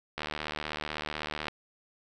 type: click train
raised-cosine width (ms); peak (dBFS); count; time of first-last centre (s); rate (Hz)
0.3; -17; 100; 0.18-1.483; 76
effects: none